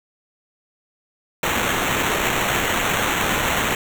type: noise with sample-and-hold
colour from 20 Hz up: blue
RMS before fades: -21 dBFS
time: 1.43-3.75 s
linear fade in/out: 2 ms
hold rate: 4900 Hz
effects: none